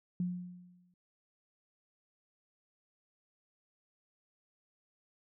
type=tone with exponential decay; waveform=sine; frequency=178.7 Hz; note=F3; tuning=40 cents sharp; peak=-29 dBFS; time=0.2-0.94 s; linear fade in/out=2 ms; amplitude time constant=160 ms; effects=none